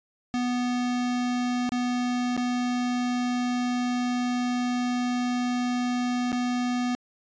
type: tone with dropouts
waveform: square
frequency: 246.4 Hz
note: B3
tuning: 4 cents flat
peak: -25 dBFS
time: 0.34-6.95 s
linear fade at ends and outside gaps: 0 ms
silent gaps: 1.692-1.72 / 2.366-2.376 / 6.319-6.328 s
effects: resampled to 16000 Hz